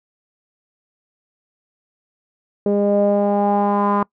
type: tone with low-pass filter sweep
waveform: sawtooth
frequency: 203.2 Hz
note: G#3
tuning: 38 cents flat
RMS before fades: -17 dBFS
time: 2.66-4.03 s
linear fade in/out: 2 ms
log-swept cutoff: 500 to 1100 Hz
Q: 5.5
effects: noise-tail reverb RT60 0.1 s tail -24 dB re dry